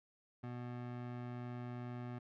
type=tone; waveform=25% pulse; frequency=122.3 Hz; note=B2; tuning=16 cents flat; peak=-39 dBFS; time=0.43-2.19 s; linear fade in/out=10 ms; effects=low-pass 2000 Hz 12 dB/octave